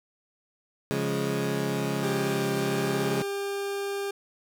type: chord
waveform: 20% pulse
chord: Db major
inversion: none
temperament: equal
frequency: 138.59 / 174.61 / 207.7 Hz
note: Db3 / F3 / Ab3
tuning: 0 / 0 / 0 cents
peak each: -25 / -28 / -26 dBFS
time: 0.91-3.22 s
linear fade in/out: 0 ms
type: tone with pitch glide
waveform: 40% pulse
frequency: 395.4 to 399.1 Hz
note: G4 to G4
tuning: +15 to +31 cents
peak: -28 dBFS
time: 2.03-4.11 s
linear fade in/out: 5 ms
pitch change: +16 cents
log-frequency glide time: 2.37-3.37 s
effects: none